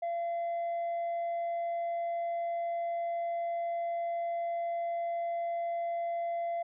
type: tone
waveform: sine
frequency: 683 Hz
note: F5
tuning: 39 cents flat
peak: -28 dBFS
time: 0.02-6.63 s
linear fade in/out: 10 ms
effects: tanh soft clip ceiling -30 dBFS